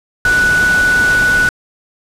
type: tone in noise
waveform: sine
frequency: 1480 Hz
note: F#6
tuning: in tune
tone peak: -9 dBFS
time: 0.25-1.49 s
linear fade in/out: 2 ms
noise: pink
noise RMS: -21 dBFS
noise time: 0.25-1.49 s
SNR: +9 dB
effects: low-pass 10000 Hz 12 dB/octave